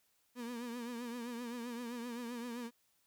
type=tone with vibrato; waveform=35% pulse; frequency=238.8 Hz; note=A#3; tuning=42 cents sharp; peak=-39 dBFS; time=0.35-2.71 s; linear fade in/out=50 ms; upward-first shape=triangle; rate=7.7 Hz; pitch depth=83 cents each way; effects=white hiss -75 dBFS RMS until 3.06 s